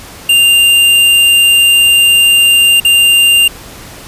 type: tone with dropouts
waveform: square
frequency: 2794 Hz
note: F7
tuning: in tune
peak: -5 dBFS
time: 0.29-3.48 s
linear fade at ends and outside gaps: 5 ms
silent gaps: 2.801-2.848 s
effects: pink hiss -31 dBFS RMS until 4.07 s + resampled to 32000 Hz